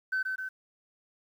sine tone with echo, 1527 Hz, G6, 46 cents flat, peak -25 dBFS, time 0.12-0.23 s, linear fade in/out 10 ms, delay 130 ms, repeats 2, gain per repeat -4 dB, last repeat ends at 0.49 s, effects tanh soft clip ceiling -24 dBFS + 10-bit

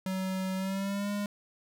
square tone with pitch glide, 188.5 to 204.4 Hz, F#3 to G#3, +32 to -27 cents, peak -31 dBFS, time 0.06-1.26 s, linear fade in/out 2 ms, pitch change +141 cents, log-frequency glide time 0.56-1.11 s, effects none

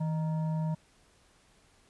sine tone with frequency modulation, 160 Hz, D#3, 49 cents sharp, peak -28 dBFS, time 0-0.75 s, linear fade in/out 10 ms, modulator 776 Hz, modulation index 0.34, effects pink hiss -64 dBFS RMS until 1.89 s + resampled to 24000 Hz

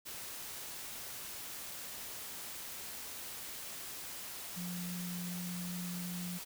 sine tone in noise, 177.5 Hz, F3, 28 cents sharp, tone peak -39 dBFS, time 4.56-6.39 s, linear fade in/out 20 ms, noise white, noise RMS -45 dBFS, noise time 0.05-6.45 s, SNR +3 dB, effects none

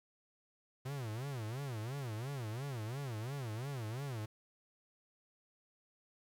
45% pulse tone with vibrato, 123.47 Hz, B2, in tune, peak -39 dBFS, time 0.85-4.26 s, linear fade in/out 10 ms, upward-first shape sine, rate 2.9 Hz, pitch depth 260 cents each way, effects 11-bit

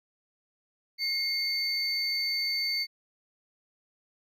triangle tone pair together, 2141 / 4537 Hz, C7 / C#8, +39 / +39 cents, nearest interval octave + minor second, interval 1300 cents, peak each -31 / -27 dBFS, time 0.98-2.87 s, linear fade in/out 50 ms, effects none

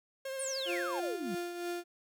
45% pulse tone with vibrato, 534 Hz, C5, 35 cents sharp, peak -37 dBFS, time 0.25-1 s, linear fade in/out 5 ms, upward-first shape sine, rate 13 Hz, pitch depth 23 cents each way
sine exponential sweep, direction down, 9940 to 173.1 Hz, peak -36 dBFS, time 0.39-1.35 s, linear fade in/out 5 ms
35% pulse tone with tremolo, 349.2 Hz, F4, in tune, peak -32 dBFS, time 0.65-1.84 s, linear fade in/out 50 ms, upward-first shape triangle, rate 3.1 Hz, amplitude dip 55%
effects none

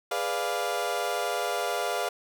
30% pulse chord, G# diminished seventh, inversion none, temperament equal, 415.3 / 493.9 / 587.3 / 698.5 Hz, G#4 / B4 / D5 / F5, 0 / 0 / 0 / 0 cents, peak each -32 / -31 / -31 / -28 dBFS, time 0.11-2.09 s, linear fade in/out 5 ms, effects none

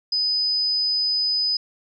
sine tone, 5000 Hz, D#8, 8 cents sharp, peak -19 dBFS, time 0.12-1.57 s, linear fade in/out 5 ms, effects none

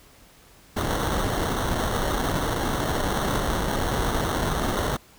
pink noise with sample-and-hold, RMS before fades -25 dBFS, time 0.76-4.97 s, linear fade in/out 10 ms, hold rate 2450 Hz, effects pink hiss -53 dBFS RMS until 5.18 s

